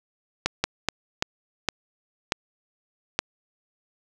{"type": "slowing click train", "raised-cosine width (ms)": 0.2, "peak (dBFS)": -4, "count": 7, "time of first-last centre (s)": [0.46, 3.19], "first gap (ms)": 180, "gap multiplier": 1.37, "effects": []}